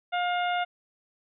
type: harmonic tone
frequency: 710 Hz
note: F5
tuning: 28 cents sharp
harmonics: 1 / 2 / 3 / 4 / 5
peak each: -26 / -32 / -36 / -38 / -40 dBFS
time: 0.12-0.65 s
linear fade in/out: 20 ms
effects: none